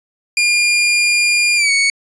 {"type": "tone with pitch glide", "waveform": "sawtooth", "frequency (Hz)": [2412, 2225], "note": ["D7", "C#7"], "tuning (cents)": [46, 6], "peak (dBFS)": -8, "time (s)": [0.37, 1.9], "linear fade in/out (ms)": 2, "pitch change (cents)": -140, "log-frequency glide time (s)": [1.56, 1.71], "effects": ["resampled to 22050 Hz"]}